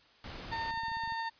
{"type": "noise", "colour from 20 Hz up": "pink", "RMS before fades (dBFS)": -44, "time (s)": [0.24, 0.71], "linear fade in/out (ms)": 2}
{"type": "tone with tremolo", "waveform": "30% pulse", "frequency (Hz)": 910, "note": "A#5", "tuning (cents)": -42, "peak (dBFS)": -30, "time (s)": [0.51, 1.3], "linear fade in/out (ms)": 20, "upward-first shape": "triangle", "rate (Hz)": 12, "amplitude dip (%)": 25}
{"type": "clicks", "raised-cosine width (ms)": 5, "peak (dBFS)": -39, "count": 11, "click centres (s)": [0.679, 0.71, 0.74, 0.775, 0.835, 0.883, 0.917, 0.97, 1.037, 1.076, 1.122]}
{"effects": ["white hiss -62 dBFS RMS until 1.39 s", "resampled to 11025 Hz"]}